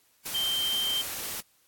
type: tone in noise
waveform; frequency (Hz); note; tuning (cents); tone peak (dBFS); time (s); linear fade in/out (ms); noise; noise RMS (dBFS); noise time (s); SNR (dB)
sine; 3136; G7; 0; -26; 0.34-1.02; 10; white; -35; 0.25-1.41; +6
effects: white hiss -65 dBFS RMS until 1.67 s + AAC 64 kbps